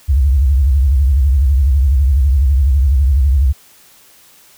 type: tone with vibrato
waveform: sine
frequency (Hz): 67.9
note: C#2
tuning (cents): -35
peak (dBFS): -8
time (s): 0.08-3.53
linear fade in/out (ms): 20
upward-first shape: sine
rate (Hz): 12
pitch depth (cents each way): 180
effects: white hiss -46 dBFS RMS until 4.57 s